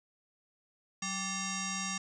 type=tone with frequency modulation; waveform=sine; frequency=2736 Hz; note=F7; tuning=36 cents flat; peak=-33 dBFS; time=1.02-1.98 s; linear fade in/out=5 ms; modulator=975 Hz; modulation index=4.6; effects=none